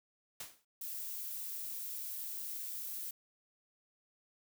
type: noise with exponential decay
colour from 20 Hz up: white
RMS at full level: -41 dBFS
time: 0.4-0.65 s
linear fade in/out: 5 ms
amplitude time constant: 53 ms
type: noise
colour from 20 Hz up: violet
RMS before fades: -42 dBFS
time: 0.81-3.11 s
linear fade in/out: 5 ms
effects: none